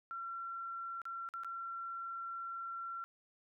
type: tone with dropouts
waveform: sine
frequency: 1361 Hz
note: F6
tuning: 45 cents flat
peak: -40 dBFS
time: 0.11-3.04 s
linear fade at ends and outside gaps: 0 ms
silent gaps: 1.017-1.054 / 1.289-1.338 / 1.435-1.446 s
effects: none